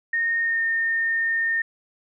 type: tone with pitch glide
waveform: sine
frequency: 1844 to 1824.9 Hz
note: A#6 to A#6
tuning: -19 to -37 cents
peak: -20 dBFS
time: 0.13-1.62 s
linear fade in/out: 5 ms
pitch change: -18 cents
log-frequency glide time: 0.41-0.62 s
effects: none